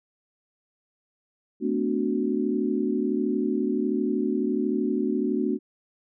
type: chord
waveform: sine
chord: B minor seventh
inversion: third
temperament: equal with one note detuned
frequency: 220 / 252.3 / 293.7 / 370 Hz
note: A3 / B3 / D4 / F#4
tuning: 0 / +37 / 0 / 0 cents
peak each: -28 dBFS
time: 1.6-5.59 s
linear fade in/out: 50 ms
effects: none

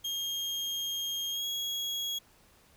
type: tone with pitch glide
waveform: 35% pulse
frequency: 3232 to 3315 Hz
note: G#7 to G#7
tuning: -48 to -4 cents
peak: -30 dBFS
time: 0.04-2.19 s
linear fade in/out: 10 ms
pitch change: +44 cents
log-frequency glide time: 1.31-1.45 s
effects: pink hiss -62 dBFS RMS until 2.76 s

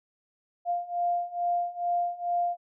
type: beating tone pair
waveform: sine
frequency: 698.5 / 700.8 Hz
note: F5 / F5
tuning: 0 / +6 cents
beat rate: 2.3 Hz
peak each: -30 / -28 dBFS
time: 0.65-2.57 s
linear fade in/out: 50 ms
effects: none

